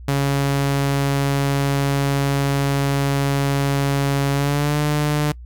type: tone with pitch glide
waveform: sawtooth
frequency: 139.5 to 148.65 Hz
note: C#3 to D3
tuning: +11 to +21 cents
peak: -13 dBFS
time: 0.08-5.32 s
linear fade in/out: 5 ms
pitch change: +110 cents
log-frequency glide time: 4.33-4.78 s
effects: noise-tail reverb RT60 0.1 s tail -23 dB re dry + added 60 Hz sine -34 dBFS peak until 5.45 s